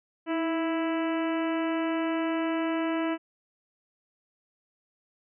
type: harmonic tone with a mistuned harmonic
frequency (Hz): 329.6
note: E4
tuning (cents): 0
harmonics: 1 / 2 / 3 / 4 / 5 / 6 / 7 / 8 / 9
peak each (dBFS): -27 / -33 / -37 / -39 / -41 / -43 / -44 / -45 / -46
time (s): 0.26-3.18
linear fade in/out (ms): 50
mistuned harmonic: 1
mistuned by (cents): -36
effects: none